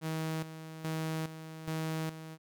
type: tone with tremolo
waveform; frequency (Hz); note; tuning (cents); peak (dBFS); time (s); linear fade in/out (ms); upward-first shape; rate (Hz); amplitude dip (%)
sawtooth; 159.3; D#3; +41; -29; 0.01-2.38; 50; square; 1.2; 70
effects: none